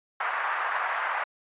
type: band-pass noise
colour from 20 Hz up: white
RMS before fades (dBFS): -29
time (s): 0.2-1.24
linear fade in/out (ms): 5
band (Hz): 760 to 1700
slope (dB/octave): 24
effects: resampled to 8000 Hz